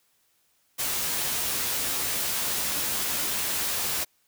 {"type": "noise with comb filter", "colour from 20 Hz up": "white", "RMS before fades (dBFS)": -28, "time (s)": [0.78, 4.05], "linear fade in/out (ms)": 20, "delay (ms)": 14, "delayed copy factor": 0.6, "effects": ["white hiss -68 dBFS RMS until 4.27 s"]}